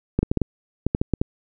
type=clicks; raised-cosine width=3 ms; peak=-6 dBFS; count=10; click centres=0.19 / 0.23 / 0.315 / 0.373 / 0.417 / 0.866 / 0.949 / 1.015 / 1.137 / 1.215 s; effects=none